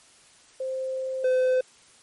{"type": "tone pair in turn", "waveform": ["sine", "triangle"], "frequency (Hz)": [523.3, 511.9], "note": ["C5", "C5"], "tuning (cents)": [0, -38], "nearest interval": "unison", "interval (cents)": 38, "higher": "first", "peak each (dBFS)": [-27, -17], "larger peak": "second", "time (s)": [[0.6, 1.24], [1.24, 1.61]], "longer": "first", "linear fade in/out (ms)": 5, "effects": ["white hiss -55 dBFS RMS until 2.02 s", "MP3 48 kbps"]}